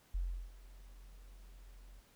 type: tone with ADSR envelope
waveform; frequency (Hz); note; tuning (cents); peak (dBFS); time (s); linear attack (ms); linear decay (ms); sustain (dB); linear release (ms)
sine; 44.2; F1; +22; -32; 0.14-2.02; 9; 350; -20; 31
effects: pink hiss -67 dBFS RMS until 2.15 s